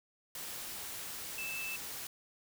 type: tone in noise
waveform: sine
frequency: 2637 Hz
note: E7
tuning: in tune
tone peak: -38 dBFS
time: 1.38-1.76 s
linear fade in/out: 2 ms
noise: white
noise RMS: -43 dBFS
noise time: 0.35-2.07 s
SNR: +2 dB
effects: none